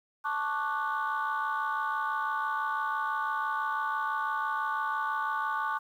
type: chord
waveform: sine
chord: D major seventh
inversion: second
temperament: equal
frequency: 880 / 1108.7 / 1174.7 / 1480 Hz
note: A5 / C#6 / D6 / F#6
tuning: 0 / 0 / 0 / 0 cents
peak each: -33 dBFS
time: 0.24-5.79 s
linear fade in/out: 20 ms
effects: tanh soft clip ceiling -22 dBFS + 10-bit